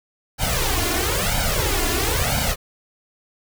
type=noise with flanger; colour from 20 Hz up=pink; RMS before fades=-21 dBFS; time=0.38-2.56 s; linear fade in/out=50 ms; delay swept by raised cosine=1.3 to 2.9 ms; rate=1 Hz; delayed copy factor=+0.95; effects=none